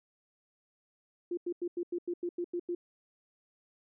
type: tone bursts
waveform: sine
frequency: 349.2 Hz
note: F4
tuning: in tune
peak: -31 dBFS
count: 10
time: 1.31-2.75 s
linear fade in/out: 5 ms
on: 63 ms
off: 90 ms
effects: none